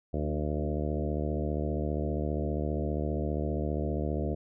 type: harmonic tone with a mistuned harmonic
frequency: 75 Hz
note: D2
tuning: 37 cents sharp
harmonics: 1 / 2 / 3 / 4 / 5 / 6 / 7 / 8 / 9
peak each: -32 / -35 / -37 / -38 / -39 / -40 / -40 / -41 / -42 dBFS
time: 0.13-4.35 s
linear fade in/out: 10 ms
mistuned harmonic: 4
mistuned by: +16 cents
effects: none